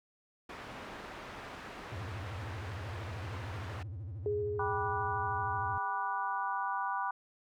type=low-pass noise; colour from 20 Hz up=white; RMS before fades=-46 dBFS; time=0.49-3.83 s; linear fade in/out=5 ms; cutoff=1600 Hz; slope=12 dB/octave
type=tone with vibrato; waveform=triangle; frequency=98 Hz; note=G2; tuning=in tune; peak=-37 dBFS; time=1.92-5.78 s; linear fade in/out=0 ms; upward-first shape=sine; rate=13 Hz; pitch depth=290 cents each way
type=tone with exponential decay; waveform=sine; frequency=415.3 Hz; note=G#4; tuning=in tune; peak=-29 dBFS; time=4.26-6.89 s; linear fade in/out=1 ms; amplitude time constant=570 ms
type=chord; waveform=sine; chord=G major seventh; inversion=none; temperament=just; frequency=784 / 980 / 1176 / 1470 Hz; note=G5 / B5 / D6 / F#6; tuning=0 / -14 / +2 / -12 cents; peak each=-38 / -35 / -38 / -40 dBFS; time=4.59-7.11 s; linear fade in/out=5 ms
effects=none